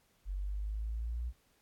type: linear sweep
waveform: sine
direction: up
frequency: 46.24 to 60.7 Hz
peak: -34 dBFS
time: 0.25-1.33 s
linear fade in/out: 50 ms
effects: pink hiss -71 dBFS RMS until 1.61 s + AAC 64 kbps

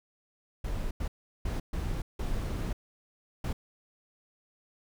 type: noise bursts at uneven times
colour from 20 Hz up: brown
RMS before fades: -32 dBFS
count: 6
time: 0.64-0.91 / 1-1.08 / 1.45-1.6 / 1.73-2.02 / 2.19-2.73 / 3.44-3.53 s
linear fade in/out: 5 ms
effects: none

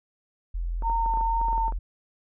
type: tone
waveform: sine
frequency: 42.66 Hz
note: F1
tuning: 40 cents flat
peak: -26 dBFS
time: 0.54-1.79 s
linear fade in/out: 10 ms
type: tone with vibrato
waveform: sine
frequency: 912 Hz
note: A#5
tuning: 38 cents flat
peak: -23 dBFS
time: 0.82-1.72 s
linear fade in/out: 50 ms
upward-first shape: triangle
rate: 2.1 Hz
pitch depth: 16 cents each way
type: clicks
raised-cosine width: 1 ms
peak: -26 dBFS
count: 12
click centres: 0.823 / 0.898 / 1.061 / 1.138 / 1.173 / 1.211 / 1.414 / 1.484 / 1.53 / 1.579 / 1.681 / 1.723 s
effects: none

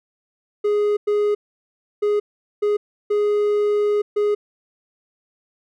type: tone bursts at uneven times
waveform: triangle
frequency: 415.3 Hz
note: G#4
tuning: in tune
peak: -14 dBFS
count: 6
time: 0.64-0.97 / 1.07-1.35 / 2.02-2.2 / 2.62-2.77 / 3.1-4.02 / 4.16-4.35 s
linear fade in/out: 10 ms
effects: none

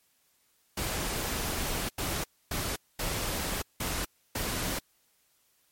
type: noise bursts at uneven times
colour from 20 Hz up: pink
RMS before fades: -32 dBFS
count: 6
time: 0.77-1.89 / 1.98-2.24 / 2.51-2.76 / 2.99-3.62 / 3.8-4.05 / 4.35-4.79 s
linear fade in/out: 5 ms
effects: white hiss -69 dBFS RMS until 5.71 s + MP3 64 kbps

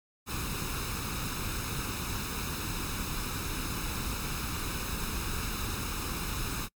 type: noise with comb filter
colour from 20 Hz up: pink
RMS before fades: -34 dBFS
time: 0.26-6.69 s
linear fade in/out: 50 ms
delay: 0.77 ms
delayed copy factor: +0.65
effects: noise-tail reverb RT60 0.1 s tail -26 dB re dry + MP3 96 kbps

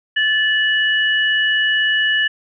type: tone pair together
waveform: sine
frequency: 1741 / 2931 Hz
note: A6 / F#7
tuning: -19 / -17 cents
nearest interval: major sixth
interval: 902 cents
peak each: -15 / -19 dBFS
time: 0.16-2.28 s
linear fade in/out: 10 ms
effects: none

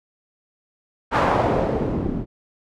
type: noise with low-pass filter sweep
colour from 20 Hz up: white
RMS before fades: -21 dBFS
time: 1.11-2.26 s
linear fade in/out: 50 ms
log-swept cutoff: 1200 to 210 Hz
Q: 1.3
effects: none

